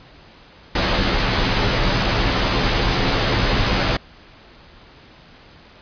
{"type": "noise with comb filter", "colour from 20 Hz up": "pink", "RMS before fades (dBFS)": -18, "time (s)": [0.75, 3.97], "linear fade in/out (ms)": 5, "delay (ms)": 13, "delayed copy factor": -0.55, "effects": ["pink hiss -46 dBFS RMS until 5.81 s", "resampled to 11025 Hz"]}